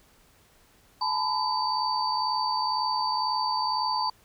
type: tone cluster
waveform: sine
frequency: 866 / 928 / 1008 / 4603 Hz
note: A5 / A#5 / B5 / D8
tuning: -28 / -8 / +35 / -36 cents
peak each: -30 / -34 / -28 / -30 dBFS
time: 1.01-4.1 s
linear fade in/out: 5 ms
effects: pink hiss -60 dBFS RMS until 4.24 s